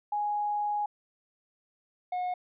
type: tone pair in turn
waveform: sine / triangle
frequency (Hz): 830.6 / 724.7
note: G#5 / F#5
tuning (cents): 0 / -36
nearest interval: major second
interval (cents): 236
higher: first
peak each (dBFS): -27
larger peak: neither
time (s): 0.12-0.86 / 2.12-2.34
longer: first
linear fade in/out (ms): 5
effects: resampled to 8000 Hz